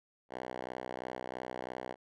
5% pulse tone with band-pass filter, 63 Hz, B1, 35 cents sharp, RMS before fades -42 dBFS, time 0.29-1.96 s, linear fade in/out 50 ms, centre 820 Hz, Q 0.77, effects none

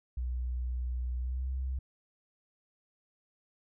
sine tone with pitch glide, 61.74 to 65.15 Hz, B1 to C2, 0 to -7 cents, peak -31 dBFS, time 0.17-1.79 s, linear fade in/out 5 ms, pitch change +93 cents, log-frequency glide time 1.18-1.48 s, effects none

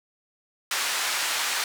pink band-pass noise, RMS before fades -27 dBFS, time 0.71-1.64 s, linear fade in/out 2 ms, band 1200 to 9600 Hz, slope 12 dB/octave, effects none

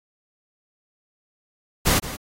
pink noise with echo, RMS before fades -18 dBFS, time 1.85-2 s, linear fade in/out 20 ms, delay 170 ms, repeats 1, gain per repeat -15 dB, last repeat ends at 2.17 s, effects AAC 48 kbps

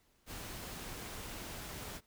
pink noise, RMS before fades -45 dBFS, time 0.26-2.01 s, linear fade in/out 50 ms, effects pink hiss -72 dBFS RMS until 2.06 s

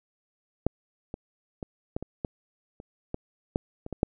clicks, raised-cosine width 2 ms, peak -9 / -21 / -21 / -16 / -22 / -16 / -29 / -17 / -11 / -24 / -20 / -8 dBFS, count 12, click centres 0.666 / 1.141 / 1.628 / 1.965 / 2.026 / 2.248 / 2.801 / 3.144 / 3.559 / 3.864 / 3.927 / 4.031 s, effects none

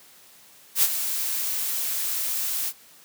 blue noise with ADSR envelope, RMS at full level -17 dBFS, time 0.75-2.73 s, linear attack 76 ms, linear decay 45 ms, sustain -10 dB, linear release 55 ms, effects white hiss -52 dBFS RMS until 3.04 s + high-pass 100 Hz 12 dB/octave

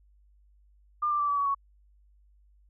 sine tone with pitch steps, 1200 / 1182.1 / 1164.5 / 1147.1 / 1130 / 1113.2 Hz, D6 / D6 / D6 / D6 / C#6 / C#6, +37 / +11 / -15 / -41 / +33 / +7 cents, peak -24 dBFS, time 1.02-1.548 s, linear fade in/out 10 ms, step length 88 ms, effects added 50 Hz sine -58 dBFS peak until 2.69 s

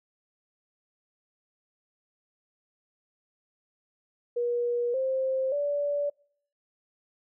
sine tone with pitch steps, 480 / 526.5 / 577.5 Hz, B4 / C5 / D5, -49 / +11 / -29 cents, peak -25 dBFS, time 4.36-6.1 s, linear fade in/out 10 ms, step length 580 ms, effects noise-tail reverb RT60 0.6 s tail -26 dB re dry

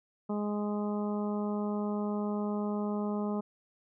harmonic tone, 207.7 Hz, G#3, in tune, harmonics 1 / 2 / 3 / 4 / 5 / 6, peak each -31 / -37 / -41 / -43 / -45 / -47 dBFS, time 0.29-3.41 s, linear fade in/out 10 ms, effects none

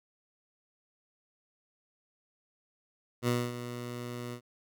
15% pulse tone with ADSR envelope, 121.4 Hz, B2, 29 cents flat, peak -19 dBFS, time 3.22-4.41 s, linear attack 57 ms, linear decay 240 ms, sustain -12 dB, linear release 80 ms, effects none

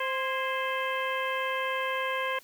harmonic tone with a mistuned harmonic, 523.3 Hz, C5, in tune, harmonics 1 / 2 / 3 / 4 / 5 / 6, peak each -33 / -32 / -35 / -36 / -38 / -40 dBFS, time 0-2.39 s, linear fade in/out 5 ms, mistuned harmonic 3, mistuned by +69 cents, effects white hiss -56 dBFS RMS until 2.43 s

